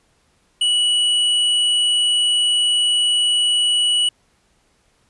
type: tone with tanh clipping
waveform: triangle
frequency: 2940 Hz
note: F#7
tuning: 12 cents flat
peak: -16 dBFS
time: 0.61-4.09 s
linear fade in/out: 5 ms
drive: 15 dB
effects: pink hiss -61 dBFS RMS until 5.09 s + resampled to 24000 Hz